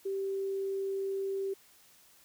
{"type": "tone", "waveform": "sine", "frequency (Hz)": 389.7, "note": "G4", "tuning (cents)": -10, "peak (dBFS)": -31, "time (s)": [0.05, 1.54], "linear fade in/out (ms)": 10, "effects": ["white hiss -61 dBFS RMS until 2.24 s"]}